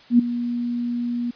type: tone with ADSR envelope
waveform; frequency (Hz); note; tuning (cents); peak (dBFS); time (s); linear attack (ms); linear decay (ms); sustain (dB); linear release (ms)
sine; 240; B3; -49; -8; 0.1-1.31; 90; 9; -14; 8
effects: white hiss -49 dBFS RMS until 1.35 s + resampled to 11025 Hz